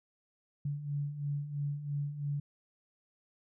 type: beating tone pair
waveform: sine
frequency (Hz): 141.9 / 144.9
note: C#3 / D3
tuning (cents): +41 / -23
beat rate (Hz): 3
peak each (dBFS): -40 / -34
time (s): 0.65-2.4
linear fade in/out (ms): 5
effects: none